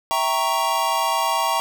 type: chord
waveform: square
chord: E diminished seventh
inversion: none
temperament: equal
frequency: 659.3 / 784 / 932.3 / 1108.7 Hz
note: E5 / G5 / Bb5 / Db6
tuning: 0 / 0 / 0 / 0 cents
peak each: -28 / -27 / -23 / -25 dBFS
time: 0.11-1.6 s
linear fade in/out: 0 ms
effects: none